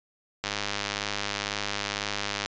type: click train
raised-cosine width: 0.2 ms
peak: -11 dBFS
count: 207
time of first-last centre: 0.44-2.46 s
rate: 102 Hz
effects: resampled to 16000 Hz